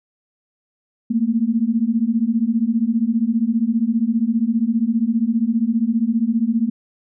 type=beating tone pair; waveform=sine; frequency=220.1 / 235.1 Hz; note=A3 / A#3; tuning=+1 / +15 cents; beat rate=15 Hz; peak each=-19 / -18 dBFS; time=1.1-6.7 s; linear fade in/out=10 ms; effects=none